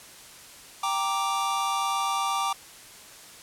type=chord; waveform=square; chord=G minor; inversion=none; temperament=equal; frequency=784 / 932.3 / 1174.7 Hz; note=G5 / Bb5 / D6; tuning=0 / 0 / 0 cents; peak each=-31 / -32 / -28 dBFS; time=0.83-2.53 s; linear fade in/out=5 ms; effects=white hiss -47 dBFS RMS until 3.42 s + low-pass 11000 Hz 12 dB/octave